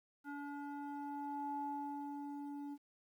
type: tone with low-pass filter sweep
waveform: square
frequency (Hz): 286.4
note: D4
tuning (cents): -43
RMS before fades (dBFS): -44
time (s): 0.24-2.78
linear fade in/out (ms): 50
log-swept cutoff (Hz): 1300 to 600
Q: 5.7
effects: 12-bit